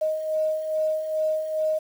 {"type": "beating tone pair", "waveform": "sine", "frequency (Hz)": [622.3, 624.7], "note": ["D#5", "D#5"], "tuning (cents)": [0, 7], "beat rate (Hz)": 2.4, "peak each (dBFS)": [-31, -23], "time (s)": [0.01, 1.79], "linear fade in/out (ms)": 10, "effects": ["8-bit"]}